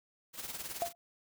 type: noise with tremolo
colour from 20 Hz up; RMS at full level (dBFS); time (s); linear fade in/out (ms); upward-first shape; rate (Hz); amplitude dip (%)
white; -39; 0.33-0.93; 50; triangle; 19; 75
type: tone with exponential decay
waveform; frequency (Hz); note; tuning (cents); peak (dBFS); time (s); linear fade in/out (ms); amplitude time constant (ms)
sine; 689; F5; -24; -26; 0.82-0.95; 0; 27
effects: none